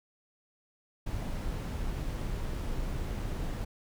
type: noise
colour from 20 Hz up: brown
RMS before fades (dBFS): -34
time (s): 1.06-3.65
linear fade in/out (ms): 10
effects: none